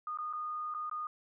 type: tone with dropouts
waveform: sine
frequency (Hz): 1228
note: D#6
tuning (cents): -23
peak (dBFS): -35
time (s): 0.07-1.07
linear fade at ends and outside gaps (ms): 2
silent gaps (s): 0.174-0.186 / 0.328-0.334 / 0.74-0.747 / 0.897-0.913
effects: none